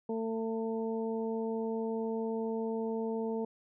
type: harmonic tone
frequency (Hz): 224.4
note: A3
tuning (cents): +34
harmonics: 1 / 2 / 3 / 4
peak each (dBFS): -35 / -34 / -45 / -44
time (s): 0.09-3.45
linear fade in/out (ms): 5
effects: none